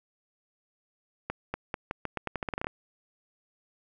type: accelerating click train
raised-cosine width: 0.5 ms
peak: -16 dBFS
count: 15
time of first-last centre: 1.3-2.669 s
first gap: 240 ms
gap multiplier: 0.84
effects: none